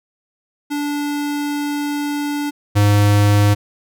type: tone pair in turn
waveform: square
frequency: 290.9 / 102.85 Hz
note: D4 / G#2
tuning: -16 / -16 cents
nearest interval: octave + tritone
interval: 1800 cents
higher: first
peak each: -20 / -11 dBFS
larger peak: second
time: 0.7-2.51 / 2.75-3.55 s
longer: first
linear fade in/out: 20 ms
effects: none